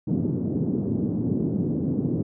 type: band-pass noise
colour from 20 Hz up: white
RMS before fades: -25 dBFS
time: 0.07-2.23 s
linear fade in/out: 10 ms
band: 110 to 310 Hz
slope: 24 dB/octave
effects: none